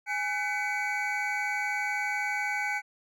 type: tone cluster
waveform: triangle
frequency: 828 / 1512 / 2012 / 2260 Hz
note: G#5 / F#6 / B6 / C#7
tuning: -5 / +37 / +32 / +33 cents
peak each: -32 / -32 / -35 / -30 dBFS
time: 0.06-2.82 s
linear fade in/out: 50 ms
effects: none